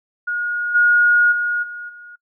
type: tone with level steps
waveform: sine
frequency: 1439 Hz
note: F#6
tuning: 49 cents flat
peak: -19 / -10 / -17 / -28 / -36 dBFS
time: 0.27-2.16 s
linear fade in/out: 10 ms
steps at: 0.74 / 1.31 / 1.62 / 1.88 s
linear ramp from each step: 20 ms
effects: noise-tail reverb RT60 0.1 s tail -26 dB re dry